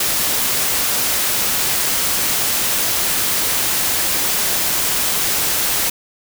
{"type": "noise", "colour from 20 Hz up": "white", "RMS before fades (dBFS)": -18, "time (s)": [0, 5.9], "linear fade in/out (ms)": 5, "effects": []}